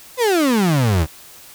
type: exponential sweep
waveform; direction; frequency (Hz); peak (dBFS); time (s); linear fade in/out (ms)
35% pulse; down; 523.3 to 73.42; -12; 0.17-1.07; 50
effects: white hiss -42 dBFS RMS until 1.54 s